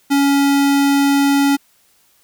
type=tone; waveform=square; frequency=280 Hz; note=C#4; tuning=18 cents sharp; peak=-12 dBFS; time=0.1-1.57 s; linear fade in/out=20 ms; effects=white hiss -56 dBFS RMS until 2.23 s